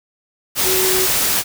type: tone in noise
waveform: sine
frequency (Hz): 373.6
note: F#4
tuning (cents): +17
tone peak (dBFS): -19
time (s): 0.63-1.08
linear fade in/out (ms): 50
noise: white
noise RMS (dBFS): -17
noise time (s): 0.55-1.44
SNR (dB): -5
effects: none